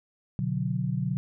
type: tone cluster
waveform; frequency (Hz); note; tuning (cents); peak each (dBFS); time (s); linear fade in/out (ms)
sine; 124 / 145.9 / 183.2; B2 / D3 / F#3; +7 / -11 / -17; -30; 0.39-1.17; 0
effects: none